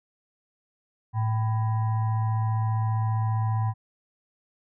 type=tone with frequency modulation; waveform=sine; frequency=110 Hz; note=A2; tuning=in tune; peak=-22 dBFS; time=1.13-3.74 s; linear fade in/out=50 ms; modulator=885 Hz; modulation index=0.43; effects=none